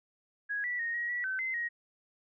sine tone with pitch steps, 1660 / 1956 / 1859 / 1897 / 1942 / 1532 / 2062 / 1887 Hz, G#6 / B6 / A#6 / A#6 / B6 / G6 / C7 / A#6, -1 / -17 / -5 / +30 / -30 / -40 / -26 / +21 cents, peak -31 dBFS, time 0.49-1.69 s, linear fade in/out 20 ms, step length 150 ms, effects none

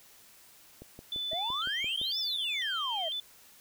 click train, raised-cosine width 2 ms, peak -32 dBFS, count 8, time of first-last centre 0.82-2.015 s, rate 5.86 Hz
sine tone with vibrato, 3322 Hz, G#7, in tune, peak -32 dBFS, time 1.12-3.2 s, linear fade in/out 2 ms, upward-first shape square, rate 1 Hz, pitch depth 90 cents each way
triangle exponential two-way sweep, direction up then down, 613 to 5480 to 613 Hz, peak -32 dBFS, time 1.31-3.09 s, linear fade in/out 10 ms, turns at 2.19 s
effects white hiss -57 dBFS RMS until 3.6 s

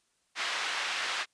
pink band-pass noise, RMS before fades -33 dBFS, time 0.35-1.26 s, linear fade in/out 50 ms, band 1300 to 3900 Hz, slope 12 dB/octave, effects white hiss -73 dBFS RMS until 1.33 s + resampled to 22050 Hz

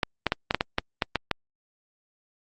clicks, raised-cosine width 0.3 ms, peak -6 dBFS, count 10, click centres 0.032 / 0.267 / 0.321 / 0.509 / 0.546 / 0.609 / 0.784 / 1.022 / 1.157 / 1.313 s, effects Opus 48 kbps

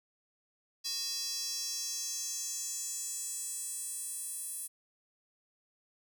square tone with high-pass filter sweep, 370 Hz, F#4, in tune, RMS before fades -38 dBFS, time 0.84-4.68 s, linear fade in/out 20 ms, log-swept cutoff 4800 to 10000 Hz, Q 4, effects none

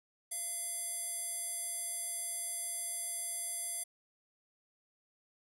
square tone with band-pass filter, 683 Hz, F5, 39 cents flat, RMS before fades -39 dBFS, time 0.31-3.84 s, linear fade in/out 10 ms, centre 9800 Hz, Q 9, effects none

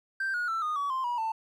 triangle tone with pitch steps, 1568 / 1446.2 / 1333.8 / 1230.2 / 1134.7 / 1046.5 / 965.2 / 890.2 Hz, G6 / F#6 / E6 / D#6 / C#6 / C6 / B5 / A5, 0 / -40 / +20 / -20 / +40 / 0 / -40 / +20 cents, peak -25 dBFS, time 0.2-1.32 s, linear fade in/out 5 ms, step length 140 ms, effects tanh soft clip ceiling -23 dBFS

